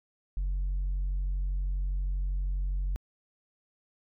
sine tone, 46.25 Hz, F#1, in tune, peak -25 dBFS, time 0.37-2.96 s, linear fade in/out 0 ms, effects tanh soft clip ceiling -26 dBFS

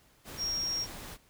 sine tone in noise, 5588 Hz, F8, in tune, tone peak -30 dBFS, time 0.37-0.87 s, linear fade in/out 50 ms, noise pink, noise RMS -44 dBFS, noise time 0.24-1.18 s, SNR +11 dB, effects pink hiss -64 dBFS RMS until 1.29 s

